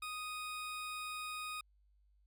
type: tone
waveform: 20% pulse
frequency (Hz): 1244.5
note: D#6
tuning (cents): 0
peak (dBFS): -36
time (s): 0.02-1.61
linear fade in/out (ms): 5
effects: added 50 Hz sine -67 dBFS peak until 2.26 s